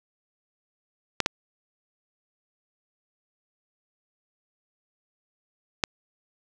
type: clicks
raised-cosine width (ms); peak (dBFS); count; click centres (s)
0.2; -4; 3; 1.203 / 1.261 / 5.838
effects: none